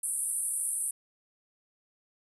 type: band-pass noise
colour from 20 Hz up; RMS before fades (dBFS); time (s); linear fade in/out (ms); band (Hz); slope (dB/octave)
pink; -32; 0.03-0.91; 5; 8700 to 11000; 96
effects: none